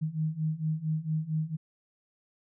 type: beating tone pair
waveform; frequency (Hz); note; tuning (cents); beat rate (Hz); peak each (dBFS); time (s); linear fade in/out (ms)
sine; 154.4 / 158.8; D#3 / D#3; -13 / +36; 4.4; -32 / -30; 0.01-1.57; 20
effects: none